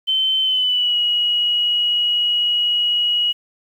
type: tone with pitch glide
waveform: sine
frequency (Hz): 3079 to 2906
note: G7 to F#7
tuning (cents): -32 to -32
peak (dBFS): -15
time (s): 0.07-3.33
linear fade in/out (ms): 20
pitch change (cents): -100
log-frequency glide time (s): 0.42-0.97
effects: 8-bit